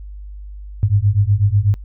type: beating tone pair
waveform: sine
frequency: 98 / 106.1 Hz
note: G2 / G#2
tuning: 0 / +38 cents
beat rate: 8.1 Hz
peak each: -15 dBFS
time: 0.83-1.74 s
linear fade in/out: 0 ms
effects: noise-tail reverb RT60 0.1 s tail -25 dB re dry + added 50 Hz sine -30 dBFS peak until 1.84 s